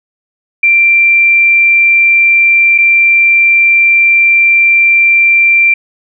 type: tone with dropouts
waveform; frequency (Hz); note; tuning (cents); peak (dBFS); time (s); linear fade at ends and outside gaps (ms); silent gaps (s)
sine; 2360; D7; +8; -4; 0.63-5.74; 5; 2.78-2.784
effects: none